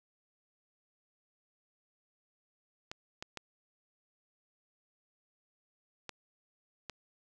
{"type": "clicks", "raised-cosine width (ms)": 0.2, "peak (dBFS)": -23, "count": 5, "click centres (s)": [2.915, 3.225, 3.373, 6.093, 6.897], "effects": []}